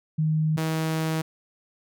sine / sawtooth tone pair in turn, 156.1 / 159.56 Hz, D#3 / D#3, +6 / +44 cents, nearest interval unison, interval 38 cents, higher second, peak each -20 dBFS, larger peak neither, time 0.18-0.57 / 0.57-1.22 s, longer second, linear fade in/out 10 ms, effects none

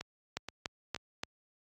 two click trains, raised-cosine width 0.2 ms, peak -17 / -22 dBFS, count 4 / 3, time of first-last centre 0.37-1.235 / 0.01-0.962 s, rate 3.47 / 2.1 Hz, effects high-pass 60 Hz 12 dB/octave + AAC 64 kbps

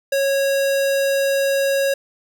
square tone, 550 Hz, C#5, 14 cents flat, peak -17 dBFS, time 0.12-1.94 s, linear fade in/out 5 ms, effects none

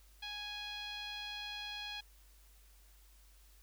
10% pulse tone with low-pass filter, 830.6 Hz, G#5, in tune, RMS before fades -44 dBFS, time 0.22-2.01 s, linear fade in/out 10 ms, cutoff 3700 Hz, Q 2.8, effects added 50 Hz sine -60 dBFS peak until 3.62 s + white hiss -67 dBFS RMS until 3.62 s

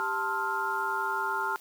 sine tone cluster, 393.8 / 886 / 1047 / 1292 / 1402 Hz, G4 / A5 / C6 / E6 / F6, +8 / +12 / +1 / -35 / +6 cents, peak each -38 / -32 / -35 / -38 / -31 dBFS, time 0-1.56 s, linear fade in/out 0 ms, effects white hiss -53 dBFS RMS until 1.6 s + high-pass 200 Hz 12 dB/octave

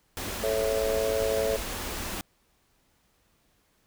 pink band-stop noise, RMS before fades -34 dBFS, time 0.17-2.21 s, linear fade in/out 0 ms, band 110 to 170 Hz, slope 96 dB/octave
sine chord, A major, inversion none, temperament just, 440 / 550 / 660 Hz, A4 / C#5 / E5, 0 / -14 / +2 cents, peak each -28 / -28 / -31 dBFS, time 0.43-1.57 s, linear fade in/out 10 ms
effects pink hiss -68 dBFS RMS until 3.86 s

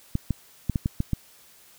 clicks, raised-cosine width 5 ms, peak -11 dBFS, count 7, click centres 0.154 / 0.307 / 0.697 / 0.758 / 0.859 / 1.004 / 1.133 s, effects white hiss -54 dBFS RMS until 1.78 s

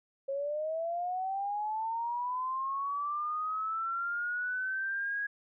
sine linear sweep, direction up, 540 to 1661.2 Hz, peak -31 dBFS, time 0.28-5.27 s, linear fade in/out 10 ms, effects none

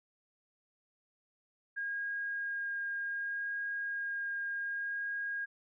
sine tone with vibrato, 1625 Hz, G#6, 38 cents flat, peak -34 dBFS, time 1.76-5.46 s, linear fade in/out 20 ms, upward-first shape sine, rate 0.66 Hz, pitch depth 8 cents each way, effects none

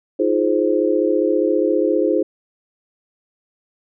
sine chord, F minor seventh, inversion third, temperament just, 314.3 / 349.2 / 419.1 / 523.8 Hz, Eb4 / F4 / Ab4 / C5, +18 / 0 / +16 / +2 cents, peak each -20 dBFS, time 0.19-2.23 s, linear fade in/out 10 ms, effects none

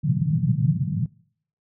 pink band-pass noise, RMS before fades -22 dBFS, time 0.03-1.06 s, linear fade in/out 5 ms, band 120 to 170 Hz, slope 48 dB/octave, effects noise-tail reverb RT60 0.6 s tail -23 dB re dry

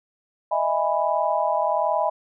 sine chord, E major seventh, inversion third, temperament just, 618.1 / 659.3 / 824.1 / 988.9 Hz, D#5 / E5 / G#5 / B5, -12 / 0 / -14 / +2 cents, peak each -25 dBFS, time 0.51-2.1 s, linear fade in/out 10 ms, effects none

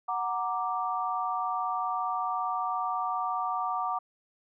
sine chord, Gb augmented, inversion none, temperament equal, 740 / 932.3 / 1174.7 Hz, Gb5 / Bb5 / D6, 0 / 0 / 0 cents, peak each -32 / -34 / -31 dBFS, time 0.08-3.99 s, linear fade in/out 10 ms, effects none

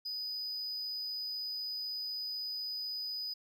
triangle tone, 4978 Hz, D#8, in tune, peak -35 dBFS, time 0.05-3.34 s, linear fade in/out 10 ms, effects none

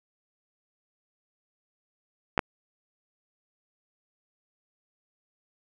clicks, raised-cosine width 0.5 ms, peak -8 dBFS, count 2, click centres 2.378 / 2.392 s, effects none

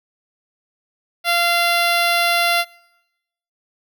10% pulse tone with notch filter, 690 Hz, F5, 21 cents flat, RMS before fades -17 dBFS, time 1.24-2.65 s, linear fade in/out 50 ms, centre 7900 Hz, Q 1.9, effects noise-tail reverb RT60 0.9 s tail -23 dB re dry

